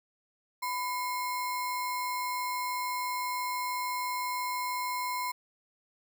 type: tone with sample-and-hold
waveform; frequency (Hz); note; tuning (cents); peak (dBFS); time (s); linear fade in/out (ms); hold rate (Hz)
sine; 997; B5; +16; -30; 0.62-5.32; 10; 3150
effects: none